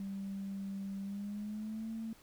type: tone with pitch glide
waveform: sine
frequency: 196 to 223.8 Hz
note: G3 to A3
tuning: 0 to +30 cents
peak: -37 dBFS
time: 0-2.13 s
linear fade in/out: 2 ms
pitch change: +230 cents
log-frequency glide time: 1.01-1.9 s
effects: tanh soft clip ceiling -33 dBFS + pink hiss -62 dBFS RMS until 2.22 s